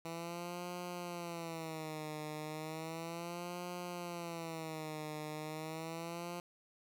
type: tone with vibrato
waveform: 10% pulse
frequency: 164.6 Hz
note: E3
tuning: 2 cents flat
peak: -33 dBFS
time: 0.05-6.4 s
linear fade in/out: 2 ms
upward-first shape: sine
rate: 0.34 Hz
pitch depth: 130 cents each way
effects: none